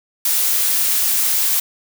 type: noise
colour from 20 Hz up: blue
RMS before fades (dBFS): -17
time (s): 0.25-1.6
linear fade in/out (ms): 5
effects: none